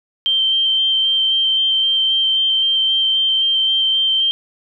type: tone with vibrato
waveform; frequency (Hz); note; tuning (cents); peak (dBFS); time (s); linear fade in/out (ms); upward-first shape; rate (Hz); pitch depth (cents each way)
sine; 3136; G7; 0; -13; 0.26-4.31; 0; square; 3.8; 8
effects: none